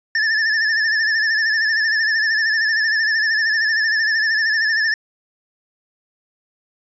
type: tone with vibrato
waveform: square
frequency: 1760 Hz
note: A6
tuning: in tune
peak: -16 dBFS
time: 0.15-4.94 s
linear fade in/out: 2 ms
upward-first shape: sine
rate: 13 Hz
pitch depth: 65 cents each way
effects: resampled to 16000 Hz